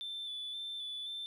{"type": "tone with vibrato", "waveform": "sine", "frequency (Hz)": 3511, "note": "A7", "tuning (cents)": -4, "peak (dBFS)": -37, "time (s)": [0.01, 1.26], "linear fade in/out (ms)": 0, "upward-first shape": "square", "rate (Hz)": 1.9, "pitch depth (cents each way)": 20, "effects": ["tanh soft clip ceiling -36 dBFS", "12-bit"]}